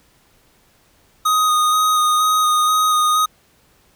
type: tone with vibrato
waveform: square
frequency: 1244.5 Hz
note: D#6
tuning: in tune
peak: -14 dBFS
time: 1.25-3.26 s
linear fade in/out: 10 ms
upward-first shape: square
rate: 2.1 Hz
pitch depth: 12 cents each way
effects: pink hiss -56 dBFS RMS until 3.95 s